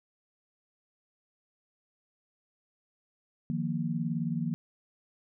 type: chord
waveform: sine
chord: Eb suspended second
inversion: none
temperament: just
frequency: 155.56 / 175.01 / 233.3 Hz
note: Eb3 / F3 / Bb3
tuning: 0 / +4 / +2 cents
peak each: -33 dBFS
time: 3.5-4.54 s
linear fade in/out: 0 ms
effects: none